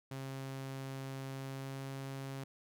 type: tone with pitch glide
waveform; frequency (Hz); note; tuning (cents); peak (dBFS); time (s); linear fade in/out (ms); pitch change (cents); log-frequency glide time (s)
sawtooth; 134.5 to 135.59; C3 to C#3; +48 to -38; -37; 0.11-2.44; 5; +14; 1.29-1.87
effects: none